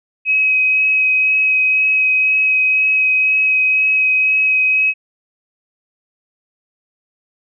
sine tone with vibrato, 2540 Hz, D#7, 35 cents sharp, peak -11 dBFS, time 0.25-4.94 s, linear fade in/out 50 ms, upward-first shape sine, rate 2 Hz, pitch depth 10 cents each way, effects none

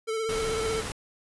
square tone with vibrato, 443.7 Hz, A4, 14 cents sharp, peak -28 dBFS, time 0.07-0.82 s, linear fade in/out 20 ms, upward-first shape sine, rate 16 Hz, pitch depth 31 cents each way
pink noise, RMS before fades -34 dBFS, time 0.29-0.92 s, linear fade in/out 2 ms
effects resampled to 24000 Hz

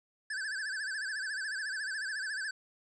square tone with vibrato, 1632 Hz, G#6, 31 cents flat, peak -35 dBFS, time 0.3-2.51 s, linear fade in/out 5 ms, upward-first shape sine, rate 14 Hz, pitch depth 130 cents each way, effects resampled to 22050 Hz + 12-bit

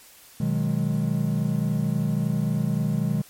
triangle chord, G# minor seventh, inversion first, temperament equal with one note detuned, 123.47 / 155.56 / 185 / 208.6 Hz, B2 / D#3 / F#3 / G#3, 0 / 0 / 0 / +8 cents, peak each -26 / -23 / -27 / -25 dBFS, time 0.4-3.22 s, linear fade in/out 5 ms, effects white hiss -50 dBFS RMS until 3.29 s + MP3 64 kbps

